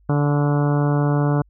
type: harmonic tone with a mistuned harmonic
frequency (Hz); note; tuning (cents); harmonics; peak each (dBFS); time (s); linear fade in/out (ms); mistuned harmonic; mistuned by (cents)
145.4; D3; -17; 1 / 2 / 3 / 4 / 5 / 6 / 7 / 8 / 9 / 10; -17 / -23 / -27 / -29 / -31 / -33 / -34 / -35 / -36 / -37; 0.09-1.42; 5; 8; -27
effects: added 50 Hz sine -52 dBFS peak until 1.49 s